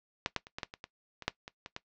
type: clicks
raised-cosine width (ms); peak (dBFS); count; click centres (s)
0.2; -11 / -12 / -29 / -20 / -16 / -25 / -24 / -25 / -10 / -25 / -24 / -20; 12; 0.261 / 0.363 / 0.469 / 0.585 / 0.632 / 0.739 / 0.841 / 1.223 / 1.28 / 1.479 / 1.661 / 1.764
effects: noise-tail reverb RT60 0.1 s tail -18 dB re dry + low-pass 5000 Hz 12 dB/octave